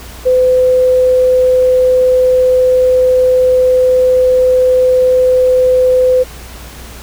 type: tone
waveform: sine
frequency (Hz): 508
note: B4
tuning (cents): +49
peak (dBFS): -6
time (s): 0.25-6.24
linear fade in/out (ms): 20
effects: added 60 Hz sine -31 dBFS peak until 7.02 s + pink hiss -33 dBFS RMS until 7.02 s